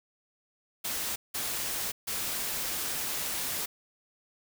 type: noise bursts at uneven times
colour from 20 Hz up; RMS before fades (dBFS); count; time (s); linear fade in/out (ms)
white; -33; 3; 0.84-1.16 / 1.34-1.92 / 2.07-3.66; 10
effects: none